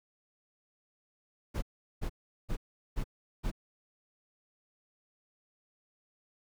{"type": "noise bursts", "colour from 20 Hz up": "brown", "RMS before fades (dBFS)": -32, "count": 5, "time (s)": [1.54, 3.515], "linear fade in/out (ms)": 20, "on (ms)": 83, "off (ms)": 390, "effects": []}